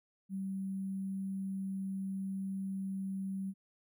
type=tone with sample-and-hold; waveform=sine; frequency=192.8 Hz; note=G3; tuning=28 cents flat; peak=-35 dBFS; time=0.29-3.54 s; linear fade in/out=50 ms; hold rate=11025 Hz; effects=none